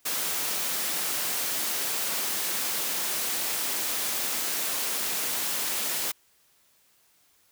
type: high-pass noise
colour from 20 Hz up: white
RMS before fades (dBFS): -29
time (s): 0.05-6.12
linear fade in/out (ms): 10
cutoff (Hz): 190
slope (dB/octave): 12
effects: white hiss -64 dBFS RMS until 7.51 s